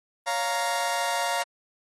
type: chord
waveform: sawtooth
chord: Bb minor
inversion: first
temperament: just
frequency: 559.4 / 699.2 / 932.3 Hz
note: Db5 / F5 / Bb5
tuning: +16 / +2 / 0 cents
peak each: -29 / -25 / -24 dBFS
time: 0.26-1.44 s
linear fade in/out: 20 ms
effects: AAC 32 kbps